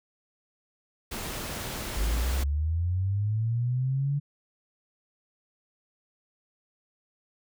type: noise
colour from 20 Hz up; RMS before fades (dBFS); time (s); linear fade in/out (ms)
pink; -35; 1.11-2.44; 10
type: linear sweep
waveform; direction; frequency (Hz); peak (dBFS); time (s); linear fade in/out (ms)
sine; up; 48.75 to 145; -24; 1.96-4.2; 20
effects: none